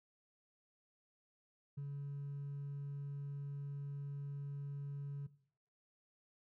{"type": "tone with hard clipping", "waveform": "triangle", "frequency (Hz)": 141.5, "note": "C#3", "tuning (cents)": 36, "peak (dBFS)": -40, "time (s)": [1.77, 5.27], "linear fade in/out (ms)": 10, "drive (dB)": 2, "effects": ["noise-tail reverb RT60 0.6 s tail -18 dB re dry"]}